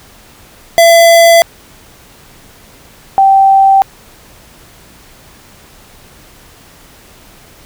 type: tone pair in turn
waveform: square / sine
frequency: 673 / 778.6 Hz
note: E5 / G5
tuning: +36 / -12 cents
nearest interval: minor third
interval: 252 cents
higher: second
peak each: -3 dBFS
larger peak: neither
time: 0.78-1.42 / 3.18-3.82 s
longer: neither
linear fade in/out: 0 ms
effects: pink hiss -40 dBFS RMS until 7.65 s